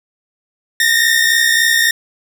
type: tone pair together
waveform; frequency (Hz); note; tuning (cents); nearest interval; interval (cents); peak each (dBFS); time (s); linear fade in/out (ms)
sawtooth; 1801.2 / 1864.7; A6 / A#6; +40 / 0; minor second; 60; -10; 0.8-1.91; 2
effects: none